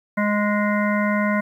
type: harmonic tone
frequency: 207.7 Hz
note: G#3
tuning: in tune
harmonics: 1 / 3 / 5 / 7 / 9 / 10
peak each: -20 / -25 / -27 / -28 / -30 / -30 dBFS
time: 0.17-1.41 s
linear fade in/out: 10 ms
effects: 9-bit